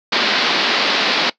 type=band-pass noise; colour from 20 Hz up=white; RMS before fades=-17 dBFS; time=0.12-1.3 s; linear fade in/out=5 ms; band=180 to 4700 Hz; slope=48 dB/octave; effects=noise-tail reverb RT60 0.1 s tail -19 dB re dry